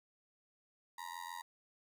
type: tone with amplitude modulation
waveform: 35% pulse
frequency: 948 Hz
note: A#5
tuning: 29 cents sharp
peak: -38 dBFS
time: 0.98-1.42 s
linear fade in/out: 5 ms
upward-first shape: sine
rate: 86.8 Hz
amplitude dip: 100%
effects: none